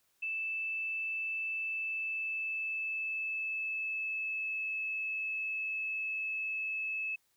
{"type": "tone with pitch glide", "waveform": "sine", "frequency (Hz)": [2637, 2602], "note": ["E7", "E7"], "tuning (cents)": [0, -23], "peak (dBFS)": -33, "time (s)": [0.22, 7.16], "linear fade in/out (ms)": 10, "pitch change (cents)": -23, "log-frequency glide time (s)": [1.57, 4.7], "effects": ["white hiss -74 dBFS RMS until 7.36 s"]}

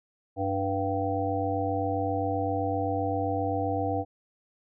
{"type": "harmonic tone with a mistuned harmonic", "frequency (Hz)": 98, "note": "G2", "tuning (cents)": 0, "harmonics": [1, 3, 5, 7, 8], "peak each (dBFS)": [-32, -32, -32, -32, -32], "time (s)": [0.36, 4.05], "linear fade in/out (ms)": 50, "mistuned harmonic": 8, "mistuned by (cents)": -23, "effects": []}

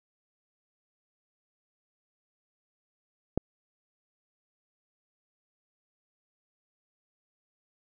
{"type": "click", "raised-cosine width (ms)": 2, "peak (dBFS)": -12, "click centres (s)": 3.376, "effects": []}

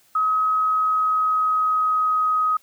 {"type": "tone with pitch glide", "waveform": "sine", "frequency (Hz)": [1272, 1258.8], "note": ["D#6", "D#6"], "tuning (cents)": [38, 20], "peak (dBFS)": -17, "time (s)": [0.15, 2.57], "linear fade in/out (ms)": 5, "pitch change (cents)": -18, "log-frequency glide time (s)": [0.5, 2.35], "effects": ["white hiss -58 dBFS RMS until 2.62 s"]}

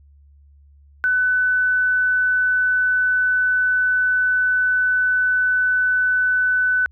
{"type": "tone", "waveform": "sine", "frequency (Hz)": 1500, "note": "F#6", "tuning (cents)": 23, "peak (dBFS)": -15, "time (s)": [1.04, 6.86], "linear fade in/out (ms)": 0, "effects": ["added 71 Hz sine -47 dBFS peak until 6.91 s"]}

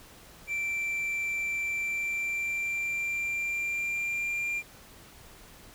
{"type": "tone with pitch glide", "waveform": "triangle", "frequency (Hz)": [2344, 2388], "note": ["D7", "D7"], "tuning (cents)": [-4, 28], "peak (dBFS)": -27, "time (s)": [0.47, 4.63], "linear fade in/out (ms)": 50, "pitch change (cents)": 32, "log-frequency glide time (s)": [1.71, 4.46], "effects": ["pink hiss -52 dBFS RMS until 5.74 s"]}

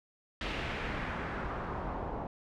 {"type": "noise with low-pass filter sweep", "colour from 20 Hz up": "pink", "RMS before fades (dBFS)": -37, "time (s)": [0.41, 2.27], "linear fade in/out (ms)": 2, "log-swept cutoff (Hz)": [3100, 770], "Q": 1.6, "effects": []}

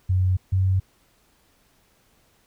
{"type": "tone pair in turn", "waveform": "sine", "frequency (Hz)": [92.5, 94.44], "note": ["F#2", "F#2"], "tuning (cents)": [0, 36], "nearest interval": "unison", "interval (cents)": 36, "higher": "second", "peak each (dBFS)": -17, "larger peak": "neither", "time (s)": [[0.09, 0.37], [0.52, 0.8]], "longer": "neither", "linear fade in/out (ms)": 10, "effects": ["pink hiss -62 dBFS RMS until 2.46 s"]}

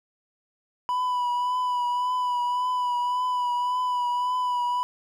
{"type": "tone with vibrato", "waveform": "triangle", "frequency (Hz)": 987.8, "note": "B5", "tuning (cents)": 0, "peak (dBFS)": -21, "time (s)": [0.89, 4.83], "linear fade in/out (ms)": 0, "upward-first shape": "triangle", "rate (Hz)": 1.8, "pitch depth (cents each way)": 31, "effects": []}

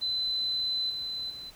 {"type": "tone with level steps", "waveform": "sine", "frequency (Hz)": 4031, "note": "B7", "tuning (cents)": 35, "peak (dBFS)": [-27, -32, -39], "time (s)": [0.01, 1.51], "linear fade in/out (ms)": 20, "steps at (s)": [0.9, 1.3], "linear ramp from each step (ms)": 2, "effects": ["pink hiss -54 dBFS RMS until 1.55 s"]}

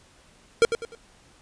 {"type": "tone with echo", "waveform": "square", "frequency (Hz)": 462.5, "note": "A#4", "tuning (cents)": -14, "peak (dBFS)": -14, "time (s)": [0.62, 0.65], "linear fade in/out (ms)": 0, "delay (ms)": 100, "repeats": 3, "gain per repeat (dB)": -9, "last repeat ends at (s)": 0.95, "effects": ["pink hiss -56 dBFS RMS until 1.41 s", "resampled to 22050 Hz"]}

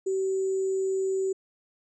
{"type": "tone with sample-and-hold", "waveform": "sine", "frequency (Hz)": 382.5, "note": "G4", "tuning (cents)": -42, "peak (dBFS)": -24, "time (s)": [0.06, 1.33], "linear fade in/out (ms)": 10, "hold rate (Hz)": 7350, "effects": ["resampled to 22050 Hz"]}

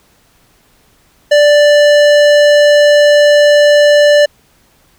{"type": "tone with hard clipping", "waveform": "sine", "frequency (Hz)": 587.3, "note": "D5", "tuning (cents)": 0, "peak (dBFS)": -6, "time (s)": [1.31, 4.26], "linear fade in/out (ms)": 10, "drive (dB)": 16, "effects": ["pink hiss -51 dBFS RMS until 4.98 s"]}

